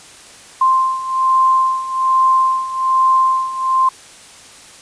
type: beating tone pair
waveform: sine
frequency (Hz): 1046.5 / 1047.7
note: C6 / C6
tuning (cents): 0 / +2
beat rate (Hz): 1.2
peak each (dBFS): -17 / -13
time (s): 0.61-3.89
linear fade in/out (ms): 5
effects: white hiss -40 dBFS RMS until 4.81 s + resampled to 22050 Hz